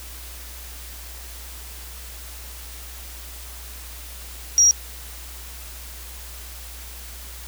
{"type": "tone", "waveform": "sine", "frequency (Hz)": 5690, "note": "F8", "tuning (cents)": 31, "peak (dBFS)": -11, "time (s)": [4.58, 4.71], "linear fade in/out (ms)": 0, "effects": ["added 60 Hz sine -38 dBFS peak until 7.47 s", "white hiss -40 dBFS RMS until 7.47 s"]}